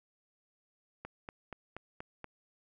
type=click train; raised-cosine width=0.5 ms; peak=-27 dBFS; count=6; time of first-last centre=1.05-2.243 s; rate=4.19 Hz; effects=none